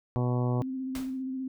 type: harmonic tone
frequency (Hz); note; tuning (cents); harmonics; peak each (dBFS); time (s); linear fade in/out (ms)
123.47; B2; 0; 1 / 2 / 3 / 4 / 5 / 6 / 7 / 8 / 9; -26 / -32 / -36 / -38 / -40 / -42 / -43 / -44 / -45; 0.16-0.62; 0
type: tone with vibrato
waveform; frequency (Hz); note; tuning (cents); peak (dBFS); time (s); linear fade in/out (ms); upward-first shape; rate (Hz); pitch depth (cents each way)
sine; 261.6; C4; 0; -31; 0.6-1.48; 5; square; 15; 19
type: noise with exponential decay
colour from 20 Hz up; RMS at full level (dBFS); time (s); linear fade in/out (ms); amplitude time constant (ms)
pink; -37; 0.95-1.22; 2; 57
effects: none